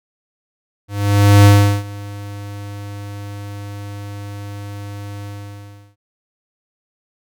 square tone with ADSR envelope, 101.6 Hz, G#2, 38 cents flat, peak -5 dBFS, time 0.88-5.96 s, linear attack 570 ms, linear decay 380 ms, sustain -23 dB, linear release 700 ms, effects none

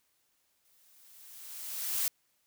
blue noise with exponential growth, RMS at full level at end -29 dBFS, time 0.65-2.08 s, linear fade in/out 1 ms, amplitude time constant 310 ms, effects white hiss -74 dBFS RMS until 2.46 s

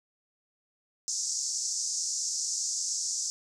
white band-pass noise, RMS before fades -32 dBFS, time 1.08-3.3 s, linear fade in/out 0 ms, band 5300 to 7300 Hz, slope 48 dB/octave, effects none

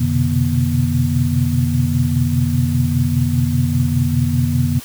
sine tone cluster, 89.8 / 125.8 / 130.8 / 149.7 / 240 Hz, F2 / B2 / C3 / D3 / B3, +49 / +32 / 0 / +33 / -49 cents, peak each -20 dBFS, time 0-4.8 s, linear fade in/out 10 ms, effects white hiss -36 dBFS RMS until 4.84 s

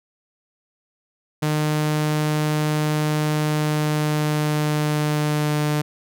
sawtooth tone with pitch glide, 152.1 to 150.01 Hz, D#3 to D3, -39 to +37 cents, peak -15 dBFS, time 1.42-5.82 s, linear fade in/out 10 ms, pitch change -24 cents, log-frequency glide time 3.4-5.54 s, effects none

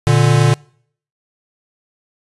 square tone pair together, 118.04 / 146.83 Hz, A#2 / D3, +22 / 0 cents, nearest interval major third, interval 378 cents, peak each -13 dBFS, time 0.07-0.54 s, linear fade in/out 0 ms, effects noise-tail reverb RT60 0.6 s tail -26 dB re dry + resampled to 24000 Hz

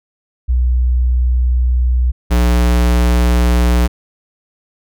sine / square tone pair in turn, 61.74 / 60.02 Hz, B1 / B1, 0 / -49 cents, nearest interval unison, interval 49 cents, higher first, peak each -10 dBFS, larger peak neither, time 0.48-2.12 / 2.3-3.88 s, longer first, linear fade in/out 20 ms, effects none

